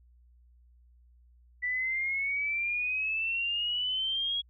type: exponential sweep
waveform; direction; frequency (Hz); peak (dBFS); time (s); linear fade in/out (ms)
sine; up; 1965 to 3329; -28; 1.62-4.42; 20
effects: added 60 Hz sine -57 dBFS peak until 4.49 s